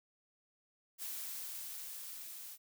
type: noise with level ramp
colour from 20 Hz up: blue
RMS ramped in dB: -42 to -49 dBFS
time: 0.98-2.58 s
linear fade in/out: 50 ms
effects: none